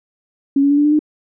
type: tone with pitch steps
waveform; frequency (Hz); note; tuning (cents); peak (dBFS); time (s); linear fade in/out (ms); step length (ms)
sine; 277.2 / 282.2 / 287.3 / 292.5 / 297.8 / 303.2; C#4 / C#4 / D4 / D4 / D4 / D#4; 0 / +31 / -38 / -7 / +24 / -45; -10; 0.56-0.992; 5; 72
effects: none